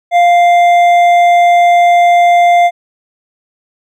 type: tone with hard clipping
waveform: sine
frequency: 698.5 Hz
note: F5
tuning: in tune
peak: -6 dBFS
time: 0.11-2.71 s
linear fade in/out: 50 ms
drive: 7 dB
effects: none